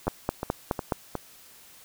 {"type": "two click trains", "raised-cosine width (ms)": 1, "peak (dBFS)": [-10, -15], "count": [5, 4], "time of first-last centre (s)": [[0.08, 0.922], [0.07, 1.153]], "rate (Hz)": [4.75, 2.77], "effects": ["white hiss -52 dBFS RMS until 1.84 s"]}